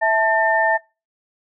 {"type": "tone cluster", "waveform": "sine", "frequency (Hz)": [656, 878, 1803], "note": ["E5", "A5", "A6"], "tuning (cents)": [-9, -4, 42], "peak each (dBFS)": -19, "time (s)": [0.01, 0.78], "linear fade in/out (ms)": 20, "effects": ["noise-tail reverb RT60 0.3 s tail -25 dB re dry"]}